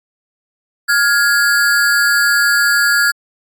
square ring-modulated tone, 1537 Hz, G6, 35 cents flat, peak -8 dBFS, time 0.88-3.12 s, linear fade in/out 20 ms, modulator 127 Hz, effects AAC 64 kbps

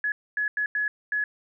sine tone bursts at uneven times, 1693 Hz, G#6, 33 cents sharp, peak -23 dBFS, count 5, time 0.04-0.12 / 0.37-0.48 / 0.57-0.66 / 0.75-0.88 / 1.12-1.24 s, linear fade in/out 2 ms, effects none

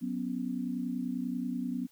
sine chord, F# suspended fourth, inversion none, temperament equal, 185 / 246.9 / 277.2 Hz, F#3 / B3 / C#4, 0 / 0 / 0 cents, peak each -38 / -33 / -38 dBFS, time 0.01-1.87 s, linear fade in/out 20 ms, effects white hiss -65 dBFS RMS until 1.91 s

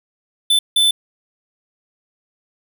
square tone bursts at uneven times, 3520 Hz, A7, in tune, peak -12 dBFS, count 2, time 0.5-0.59 / 0.76-0.91 s, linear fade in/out 5 ms, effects none

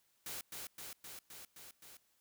white noise with echo, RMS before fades -44 dBFS, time 0.26-0.41 s, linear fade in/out 2 ms, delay 260 ms, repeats 6, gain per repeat -2 dB, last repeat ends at 1.97 s, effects white hiss -75 dBFS RMS until 2.2 s

